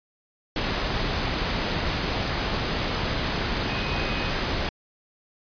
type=tone in noise; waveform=sine; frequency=2511 Hz; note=D#7; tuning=15 cents sharp; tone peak=-35 dBFS; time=3.69-4.3 s; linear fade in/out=2 ms; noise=pink; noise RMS=-26 dBFS; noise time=0.56-4.69 s; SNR=-12 dB; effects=resampled to 11025 Hz